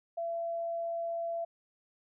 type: tone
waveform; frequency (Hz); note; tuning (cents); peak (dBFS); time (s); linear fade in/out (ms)
sine; 674; E5; +38; -32; 0.17-1.45; 10
effects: none